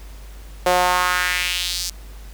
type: tone with high-pass filter sweep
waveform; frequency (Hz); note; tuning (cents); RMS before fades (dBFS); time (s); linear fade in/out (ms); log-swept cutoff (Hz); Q
sawtooth; 180; F#3; -47; -20; 0.66-1.9; 5; 560 to 5600; 2.3
effects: added 50 Hz sine -35 dBFS peak until 2.33 s + pink hiss -47 dBFS RMS until 2.33 s